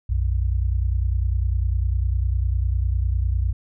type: tone pair together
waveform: sine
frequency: 60.1 / 90.05 Hz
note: B1 / F#2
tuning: -46 / -46 cents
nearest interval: perfect fifth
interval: 700 cents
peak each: -20 / -23 dBFS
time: 0.09-3.53 s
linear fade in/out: 10 ms
effects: none